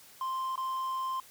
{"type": "tone with dropouts", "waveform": "triangle", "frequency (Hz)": 1046.5, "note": "C6", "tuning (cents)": 0, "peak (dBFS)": -29, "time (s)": [0.21, 1.2], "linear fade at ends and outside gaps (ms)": 2, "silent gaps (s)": [0.557, 0.577], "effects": ["white hiss -55 dBFS RMS until 1.3 s", "high-pass 60 Hz 12 dB/octave"]}